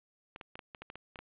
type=clicks; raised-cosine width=0.3 ms; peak=-28 dBFS; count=10; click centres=0.361 / 0.412 / 0.555 / 0.592 / 0.748 / 0.82 / 0.901 / 0.956 / 1.158 / 1.19 s; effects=resampled to 8000 Hz + 10-bit